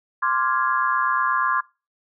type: chord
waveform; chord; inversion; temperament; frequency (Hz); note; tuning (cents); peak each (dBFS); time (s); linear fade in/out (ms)
sine; D half-diminished seventh; third; equal; 1046.5 / 1174.7 / 1396.9 / 1661.2; C6 / D6 / F6 / Ab6; 0 / 0 / 0 / 0; -22 / -24 / -27 / -25; 0.22-1.61; 10
effects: noise-tail reverb RT60 0.3 s tail -23 dB re dry